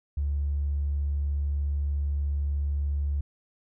triangle tone with tanh clipping, 71.6 Hz, D2, 43 cents flat, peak -24 dBFS, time 0.17-3.21 s, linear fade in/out 5 ms, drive 2 dB, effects none

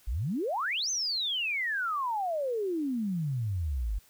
sine exponential two-way sweep, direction up then down, 46.57 to 6370 to 46.57 Hz, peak -28 dBFS, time 0.07-3.99 s, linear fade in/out 10 ms, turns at 0.9 s, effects white hiss -61 dBFS RMS until 4.09 s

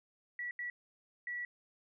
sine tone bursts at uneven times, 1942 Hz, B6, 30 cents flat, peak -37 dBFS, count 3, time 0.39-0.51 / 0.59-0.7 / 1.27-1.45 s, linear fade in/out 2 ms, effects none

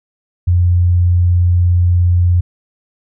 sine tone, 88.3 Hz, F2, 20 cents sharp, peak -8 dBFS, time 0.47-2.41 s, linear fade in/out 10 ms, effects none

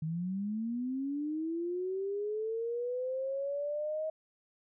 sine linear sweep, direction up, 153.6 to 634 Hz, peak -32 dBFS, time 0.02-4.1 s, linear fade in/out 5 ms, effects none

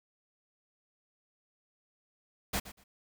pink noise with echo, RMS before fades -32 dBFS, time 2.53-2.6 s, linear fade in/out 10 ms, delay 120 ms, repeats 2, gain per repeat -15 dB, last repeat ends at 2.84 s, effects none

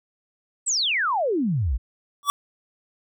sine exponential sweep, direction down, 8372 to 50.9 Hz, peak -20 dBFS, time 0.66-1.78 s, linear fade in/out 20 ms
square tone with exponential growth, 1147 Hz, D6, 41 cents flat, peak -14 dBFS, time 2.23-2.3 s, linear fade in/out 0 ms, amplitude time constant 15 ms
effects none

